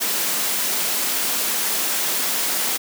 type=high-pass noise; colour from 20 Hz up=white; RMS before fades=-22 dBFS; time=0-2.78 s; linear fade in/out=20 ms; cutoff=170 Hz; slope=48 dB/octave; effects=none